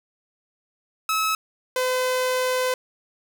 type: tone pair in turn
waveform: sawtooth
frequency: 1293 / 509 Hz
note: E6 / C5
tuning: -34 / -48 cents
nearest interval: octave + major third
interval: 1614 cents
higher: first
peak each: -17 dBFS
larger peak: neither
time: 1.09-1.35 / 1.76-2.74 s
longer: second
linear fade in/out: 2 ms
effects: none

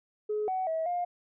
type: tone with pitch steps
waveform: sine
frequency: 423.2 / 750 / 645 / 707 Hz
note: G#4 / F#5 / E5 / F5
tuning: +33 / +23 / -38 / +21 cents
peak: -27 dBFS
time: 0.29-1.05 s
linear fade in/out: 10 ms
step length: 190 ms
effects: tanh soft clip ceiling -23 dBFS

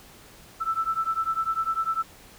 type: beating tone pair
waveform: sine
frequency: 1318.5 / 1328.5 Hz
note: E6 / E6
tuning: 0 / +13 cents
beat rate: 10 Hz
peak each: -27 dBFS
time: 0.6-2.03 s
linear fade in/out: 20 ms
effects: pink hiss -50 dBFS RMS until 2.38 s

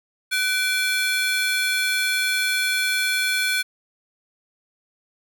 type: ring-modulated tone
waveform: 30% pulse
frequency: 1923 Hz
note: B6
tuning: 47 cents flat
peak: -14 dBFS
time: 0.31-3.63 s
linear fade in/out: 20 ms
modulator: 415 Hz
effects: none

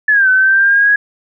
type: exponential two-way sweep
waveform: sine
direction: down then up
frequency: 1748 to 1510 to 1670 Hz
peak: -7 dBFS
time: 0.08-0.96 s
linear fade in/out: 5 ms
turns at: 0.29 s
effects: none

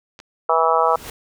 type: clicks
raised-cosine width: 0.2 ms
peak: -23 dBFS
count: 2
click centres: 0.191 / 0.201 s
type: harmonic tone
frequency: 163 Hz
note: E3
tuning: 19 cents flat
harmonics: 3 / 4 / 5 / 6 / 7 / 8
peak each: -21 / -21 / -21 / -21 / -21 / -21 dBFS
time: 0.49-0.96 s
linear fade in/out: 5 ms
type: noise with exponential growth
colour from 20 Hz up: pink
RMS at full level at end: -31 dBFS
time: 0.69-1.1 s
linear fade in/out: 2 ms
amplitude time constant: 89 ms
effects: none

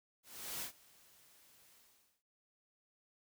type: noise with ADSR envelope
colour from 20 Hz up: white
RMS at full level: -41 dBFS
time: 0.23-2.23 s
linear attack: 390 ms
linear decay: 100 ms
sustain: -24 dB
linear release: 490 ms
effects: none

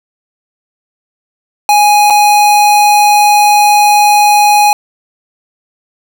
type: tone with dropouts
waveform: square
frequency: 830.6 Hz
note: G#5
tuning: in tune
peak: -5 dBFS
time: 1.69-4.73 s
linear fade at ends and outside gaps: 1 ms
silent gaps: 2.101-2.105 s
effects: none

